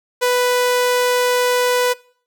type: tone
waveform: sawtooth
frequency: 494.7 Hz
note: B4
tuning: 3 cents sharp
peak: -10 dBFS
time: 0.21-1.94 s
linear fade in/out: 20 ms
effects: noise-tail reverb RT60 0.5 s tail -23 dB re dry